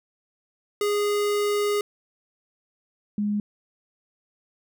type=tone pair in turn; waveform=square / sine; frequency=412.5 / 207.3 Hz; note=G#4 / G#3; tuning=-12 / -3 cents; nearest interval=octave; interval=1191 cents; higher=first; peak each=-22 dBFS; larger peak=neither; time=0.81-1.81 / 3.18-3.4 s; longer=first; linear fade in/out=2 ms; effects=none